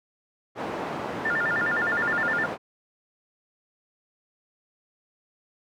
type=band-pass noise; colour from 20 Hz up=white; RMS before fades=-32 dBFS; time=0.55-2.58 s; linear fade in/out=50 ms; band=150 to 910 Hz; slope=12 dB/octave
type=tone with vibrato; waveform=sine; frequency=1588 Hz; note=G6; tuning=22 cents sharp; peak=-23 dBFS; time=1.25-2.46 s; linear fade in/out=5 ms; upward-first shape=square; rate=9.7 Hz; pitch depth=200 cents each way
effects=none